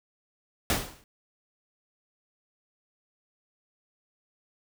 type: noise with exponential decay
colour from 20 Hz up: pink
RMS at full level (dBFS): -22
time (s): 0.7-1.04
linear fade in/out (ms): 1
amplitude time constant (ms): 72
effects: none